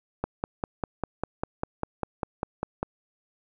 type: click train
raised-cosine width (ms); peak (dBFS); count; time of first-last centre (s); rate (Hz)
1; -13; 14; 0.24-2.83; 5.02
effects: none